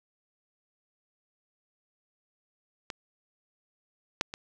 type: clicks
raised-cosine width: 0.2 ms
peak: -18 / -8 / -20 dBFS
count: 3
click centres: 2.902 / 4.211 / 4.339 s
effects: none